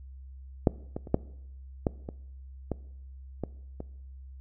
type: clicks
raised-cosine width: 2 ms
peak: -6 / -19 / -28 / -8 / -11 / -22 / -16 / -17 / -23 dBFS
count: 9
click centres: 0.672 / 0.965 / 1.072 / 1.144 / 1.868 / 2.089 / 2.717 / 3.437 / 3.804 s
effects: noise-tail reverb RT60 0.8 s tail -21 dB re dry + added 66 Hz sine -43 dBFS peak until 4.4 s